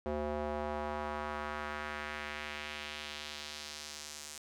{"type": "tone with band-pass filter sweep", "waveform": "square", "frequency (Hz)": 74.7, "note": "D2", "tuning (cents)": 30, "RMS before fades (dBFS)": -40, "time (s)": [0.06, 4.38], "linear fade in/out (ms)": 0, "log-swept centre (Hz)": [520, 7400], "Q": 1.4, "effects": []}